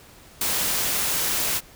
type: noise with ADSR envelope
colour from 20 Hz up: white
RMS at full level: -22 dBFS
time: 0.41-1.61 s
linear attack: 4 ms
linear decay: 7 ms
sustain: -2 dB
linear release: 41 ms
effects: pink hiss -49 dBFS RMS until 1.75 s